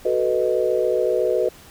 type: chord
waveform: sine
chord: B dominant seventh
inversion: second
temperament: equal with one note detuned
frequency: 372.6 / 440 / 493.9 / 622.3 Hz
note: F#4 / A4 / B4 / D#5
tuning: +12 / 0 / 0 / 0 cents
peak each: -23 / -24 / -21 / -24 dBFS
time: 0.05-1.49 s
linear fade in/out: 5 ms
effects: pink hiss -46 dBFS RMS until 1.7 s